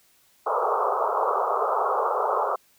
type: band-pass noise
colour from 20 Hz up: white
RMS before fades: -24 dBFS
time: 0.46-2.56 s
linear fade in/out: 10 ms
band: 400 to 1300 Hz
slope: 96 dB/octave
effects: white hiss -61 dBFS RMS until 2.78 s